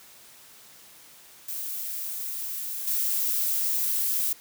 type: noise with level steps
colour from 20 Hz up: violet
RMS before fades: -33 / -26 dBFS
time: 1.48-4.33 s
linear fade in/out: 5 ms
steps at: 2.87 s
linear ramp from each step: 5 ms
effects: white hiss -51 dBFS RMS until 4.4 s + high-pass 80 Hz 12 dB/octave